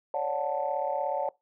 sine chord, D major seventh, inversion third, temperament just, 550.6 / 587.3 / 734.2 / 881 Hz, C#5 / D5 / F#5 / A5, -12 / 0 / -14 / +2 cents, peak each -32 dBFS, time 0.14-1.29 s, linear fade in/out 2 ms, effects noise-tail reverb RT60 0.2 s tail -22 dB re dry + tanh soft clip ceiling -16 dBFS

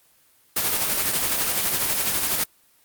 white noise with tremolo, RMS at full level -21 dBFS, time 0.56-2.44 s, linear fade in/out 5 ms, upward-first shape sine, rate 12 Hz, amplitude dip 40%, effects white hiss -59 dBFS RMS until 2.84 s + Opus 24 kbps

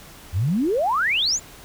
sine exponential sweep, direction up, 77 to 7459 Hz, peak -18 dBFS, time 0.32-1.4 s, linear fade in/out 50 ms, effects pink hiss -44 dBFS RMS until 1.64 s

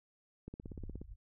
click train, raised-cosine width 3 ms, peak -32 dBFS, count 10, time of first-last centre 0.48-1.016 s, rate 16.8 Hz
pink low-pass noise, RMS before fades -48 dBFS, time 0.62-1.16 s, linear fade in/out 50 ms, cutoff 100 Hz, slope 96 dB/octave
effects none

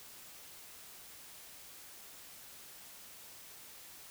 silence, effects white hiss -53 dBFS RMS until 4.1 s

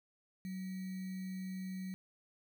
sine tone with sample-and-hold, 187.2 Hz, F#3, 20 cents sharp, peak -39 dBFS, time 0.45-1.94 s, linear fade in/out 0 ms, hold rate 2100 Hz, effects none

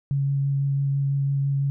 sine tone with vibrato, 139 Hz, C#3, 5 cents sharp, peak -20 dBFS, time 0.11-1.7 s, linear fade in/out 0 ms, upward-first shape sine, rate 6 Hz, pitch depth 9 cents each way, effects none

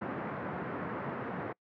pink band-pass noise, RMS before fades -38 dBFS, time 0.01-1.53 s, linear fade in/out 10 ms, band 130 to 1700 Hz, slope 24 dB/octave, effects noise-tail reverb RT60 0.1 s tail -25 dB re dry

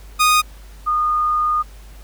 sawtooth / sine tone pair in turn, 1237 / 1224.9 Hz, D#6 / D#6, -10 / -27 cents, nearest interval unison, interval 17 cents, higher first, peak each -8 / -15 dBFS, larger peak first, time 0.19-0.42 / 0.86-1.63 s, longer second, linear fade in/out 20 ms, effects added 50 Hz sine -37 dBFS peak until 2.03 s + pink hiss -48 dBFS RMS until 2.03 s

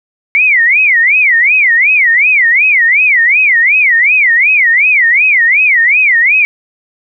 sine tone with vibrato, 2158 Hz, C#7, 47 cents flat, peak -5 dBFS, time 0.35-6.45 s, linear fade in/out 0 ms, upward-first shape sine, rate 2.7 Hz, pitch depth 290 cents each way, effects none

